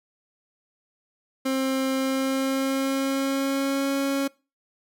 30% pulse tone with pitch glide, 265.1 to 275.4 Hz, C4 to C#4, +23 to -11 cents, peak -20 dBFS, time 1.45-4.28 s, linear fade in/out 10 ms, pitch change +66 cents, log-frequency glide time 1.95-3.94 s, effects noise-tail reverb RT60 0.3 s tail -23 dB re dry

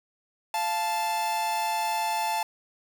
45% pulse tone pair together, 695 / 876.4 Hz, F5 / A5, -9 / -7 cents, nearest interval major third, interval 402 cents, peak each -33 / -26 dBFS, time 0.54-2.43 s, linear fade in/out 2 ms, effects none

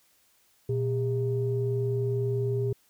sine tone pair together, 120.22 / 402.5 Hz, B2 / G4, -46 / +46 cents, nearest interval octave + major sixth, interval 2092 cents, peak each -26 / -28 dBFS, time 0.69-2.73 s, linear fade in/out 5 ms, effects tanh soft clip ceiling -17 dBFS + white hiss -65 dBFS RMS until 2.89 s

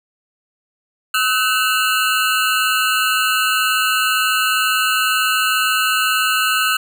25% pulse ring-modulated tone, 1396.9 Hz, F6, in tune, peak -8 dBFS, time 1.14-6.77 s, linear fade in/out 5 ms, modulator 111 Hz, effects none

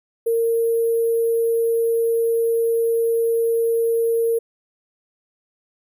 sine tone with sample-and-hold, 460 Hz, A#4, 23 cents flat, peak -16 dBFS, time 0.26-4.39 s, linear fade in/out 10 ms, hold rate 11025 Hz, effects none

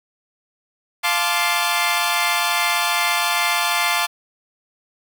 15% pulse chord, D minor seventh, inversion first, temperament equal with one note detuned, 698.5 / 869.4 / 1046.5 / 1174.7 Hz, F5 / A5 / C6 / D6, 0 / -21 / 0 / 0 cents, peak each -17 dBFS, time 1.03-4.07 s, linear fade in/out 20 ms, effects none

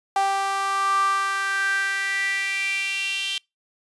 sawtooth tone with high-pass filter sweep, 392 Hz, G4, in tune, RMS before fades -24 dBFS, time 0.16-3.38 s, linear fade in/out 2 ms, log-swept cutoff 830 to 3100 Hz, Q 7.1, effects noise-tail reverb RT60 0.2 s tail -25 dB re dry + resampled to 24000 Hz

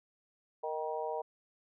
harmonic tone with a mistuned harmonic, 155.56 Hz, D#3, in tune, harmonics 3 / 4 / 5 / 6, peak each -38 / -39 / -40 / -41 dBFS, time 0.63-1.22 s, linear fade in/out 10 ms, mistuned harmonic 6, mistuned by +37 cents, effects none

